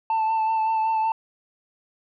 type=tone with vibrato; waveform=sine; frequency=885 Hz; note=A5; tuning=10 cents sharp; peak=-17 dBFS; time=0.1-1.12 s; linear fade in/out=2 ms; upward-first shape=sine; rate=5.3 Hz; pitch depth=21 cents each way; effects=tanh soft clip ceiling -19 dBFS